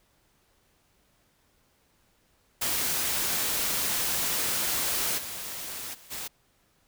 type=noise with level steps; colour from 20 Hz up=white; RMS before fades=-28 / -37 / -52 / -36 dBFS; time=2.61-6.28 s; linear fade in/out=10 ms; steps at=5.17 / 5.93 / 6.1 s; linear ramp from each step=20 ms; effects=pink hiss -67 dBFS RMS until 6.87 s